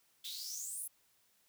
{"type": "noise with high-pass filter sweep", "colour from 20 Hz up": "white", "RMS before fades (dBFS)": -43, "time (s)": [0.24, 0.88], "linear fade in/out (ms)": 10, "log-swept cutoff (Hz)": [3400, 11000], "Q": 7.9, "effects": ["white hiss -72 dBFS RMS until 1.48 s"]}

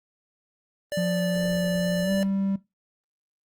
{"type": "tone with vibrato", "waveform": "square", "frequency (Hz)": 586, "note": "D5", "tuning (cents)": -4, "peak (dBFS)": -27, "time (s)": [0.92, 2.23], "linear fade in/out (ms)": 0, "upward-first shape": "sine", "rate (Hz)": 2.3, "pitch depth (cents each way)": 8}
{"type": "tone with pitch glide", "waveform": "triangle", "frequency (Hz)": [177.1, 195.37], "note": ["F3", "G3"], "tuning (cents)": [24, -6], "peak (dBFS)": -21, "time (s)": [0.97, 2.56], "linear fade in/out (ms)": 5, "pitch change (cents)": 170, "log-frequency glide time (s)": [2.03, 2.11]}
{"effects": ["noise-tail reverb RT60 0.2 s tail -18 dB re dry", "Opus 32 kbps"]}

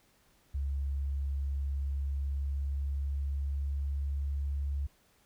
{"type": "tone with pitch glide", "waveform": "sine", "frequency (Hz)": [69.3, 70.31], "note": ["C#2", "C#2"], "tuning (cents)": [0, 25], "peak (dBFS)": -30, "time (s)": [0.54, 4.87], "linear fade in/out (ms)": 10, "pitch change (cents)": 25, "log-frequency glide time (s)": [1.9, 4.55], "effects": ["pink hiss -67 dBFS RMS until 5.25 s"]}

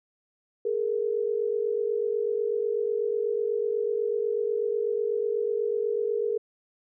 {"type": "tone pair together", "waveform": "sine", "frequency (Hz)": [417.7, 465.8], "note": ["G#4", "A#4"], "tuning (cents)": [10, -1], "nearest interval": "major second", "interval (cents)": 189, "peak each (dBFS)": -27, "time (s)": [0.65, 6.38], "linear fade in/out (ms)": 5, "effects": []}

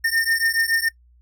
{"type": "beating tone pair", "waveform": "square", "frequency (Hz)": [1815, 1822.1], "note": ["A#6", "A#6"], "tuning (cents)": [-47, -40], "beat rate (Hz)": 7.1, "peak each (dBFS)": -22, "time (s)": [0.04, 0.89], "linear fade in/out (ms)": 10, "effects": ["noise-tail reverb RT60 0.1 s tail -22 dB re dry", "added 60 Hz sine -51 dBFS peak until 1.21 s"]}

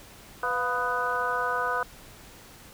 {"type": "harmonic tone with a mistuned harmonic", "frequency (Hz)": 248.4, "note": "B3", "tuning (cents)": 10, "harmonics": [2, 3, 4, 5, 6], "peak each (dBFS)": [-33, -34, -31, -30, -30], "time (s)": [0.43, 1.83], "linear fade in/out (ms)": 2, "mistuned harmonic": 3, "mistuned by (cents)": -85, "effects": ["pink hiss -49 dBFS RMS until 2.73 s"]}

